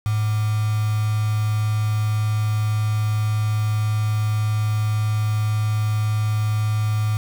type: tone with quantisation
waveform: sine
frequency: 107.1 Hz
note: A2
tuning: 46 cents flat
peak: -18 dBFS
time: 0.06-7.17 s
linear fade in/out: 0 ms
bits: 5
effects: none